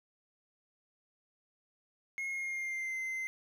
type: tone with pitch glide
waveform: triangle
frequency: 2159 to 2071 Hz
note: C#7 to C7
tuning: -46 to -18 cents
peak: -33 dBFS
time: 2.18-3.27 s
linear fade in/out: 0 ms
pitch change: -72 cents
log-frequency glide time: 2.29-2.97 s
effects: none